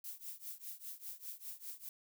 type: noise with tremolo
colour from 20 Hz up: violet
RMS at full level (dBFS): -44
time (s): 0.04-1.89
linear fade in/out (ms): 2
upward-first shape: triangle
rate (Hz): 5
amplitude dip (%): 95
effects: none